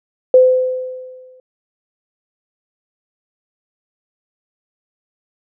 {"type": "tone with exponential decay", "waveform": "sine", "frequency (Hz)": 511, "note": "C5", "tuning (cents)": -41, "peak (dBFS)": -3, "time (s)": [0.34, 1.4], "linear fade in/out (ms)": 2, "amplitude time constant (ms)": 230, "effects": []}